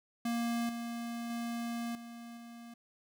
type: tone with level steps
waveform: square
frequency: 234.4 Hz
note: A#3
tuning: 10 cents sharp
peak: -32 / -38 / -36 / -46 / -48 dBFS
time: 0.25-2.74 s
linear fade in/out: 5 ms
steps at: 0.69 / 1.3 / 1.95 / 2.37 s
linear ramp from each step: 2 ms
effects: none